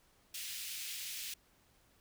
pink high-pass noise, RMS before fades -43 dBFS, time 0.34-1.34 s, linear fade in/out 5 ms, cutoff 2400 Hz, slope 24 dB/octave, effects pink hiss -69 dBFS RMS until 2 s

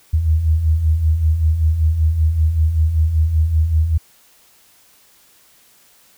sine beating tone pair, 75.3 / 80.5 Hz, D2 / E2, +44 / -41 cents, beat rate 5.2 Hz, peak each -21 / -13 dBFS, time 0.13-3.98 s, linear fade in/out 10 ms, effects white hiss -52 dBFS RMS until 6.17 s

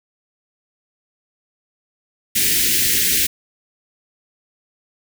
white band-stop noise, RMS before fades -17 dBFS, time 2.35-3.27 s, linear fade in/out 10 ms, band 430 to 1700 Hz, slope 48 dB/octave, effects none

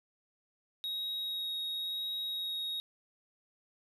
triangle tone with vibrato, 3780 Hz, A#7, 23 cents sharp, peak -33 dBFS, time 0.84-2.8 s, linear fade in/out 0 ms, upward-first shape sine, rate 0.96 Hz, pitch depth 8 cents each way, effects none

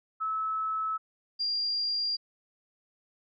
sine tone pair in turn, 1300 / 4782 Hz, E6 / D8, -24 / +30 cents, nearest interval octave + major seventh, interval 2254 cents, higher second, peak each -28 / -27 dBFS, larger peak second, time 0.2-0.98 / 1.39-2.17 s, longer neither, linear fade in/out 20 ms, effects none

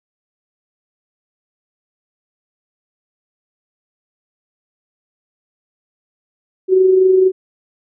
sine tone with amplitude modulation, 375.3 Hz, F#4, 25 cents sharp, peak -6 dBFS, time 6.68-7.32 s, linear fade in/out 50 ms, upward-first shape sine, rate 24.2 Hz, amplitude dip 40%, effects none

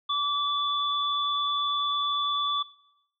sine tone pair together, 1157 / 3467 Hz, D6 / A7, -26 / -26 cents, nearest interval octave + perfect fifth, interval 1900 cents, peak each -27 dBFS, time 0.09-2.63 s, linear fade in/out 10 ms, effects noise-tail reverb RT60 0.8 s tail -19 dB re dry

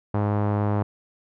sawtooth tone with low-pass filter, 103.5 Hz, G#2, 5 cents flat, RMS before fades -23 dBFS, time 0.14-0.83 s, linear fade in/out 5 ms, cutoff 1000 Hz, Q 1.4, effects none

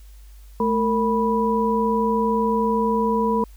sine tone cluster, 217.9 / 458.3 / 981 Hz, A3 / A#4 / B5, -17 / -29 / -12 cents, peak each -22 dBFS, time 0.6-3.44 s, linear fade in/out 2 ms, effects added 50 Hz sine -41 dBFS peak until 3.56 s + white hiss -57 dBFS RMS until 3.56 s

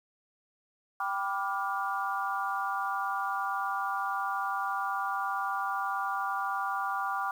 sine chord, G dominant seventh, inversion none, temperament equal with one note detuned, 784 / 987.8 / 1174.7 / 1416.4 Hz, G5 / B5 / D6 / F6, 0 / 0 / 0 / +24 cents, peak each -34 / -37 / -33 / -36 dBFS, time 1-7.31 s, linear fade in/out 2 ms, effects 9-bit

